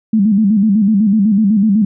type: tone with vibrato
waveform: sine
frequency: 207.7 Hz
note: G#3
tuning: in tune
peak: -8 dBFS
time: 0.13-1.85 s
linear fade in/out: 5 ms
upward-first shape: square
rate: 8 Hz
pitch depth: 100 cents each way
effects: none